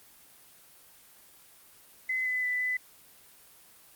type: tone with pitch steps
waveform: sine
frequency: 2035 / 2009 / 1992 / 2003 Hz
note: C7 / B6 / B6 / B6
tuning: -49 / +29 / +14 / +24 cents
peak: -27 dBFS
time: 2.09-2.77 s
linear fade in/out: 5 ms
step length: 170 ms
effects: white hiss -56 dBFS RMS until 3.95 s + Opus 24 kbps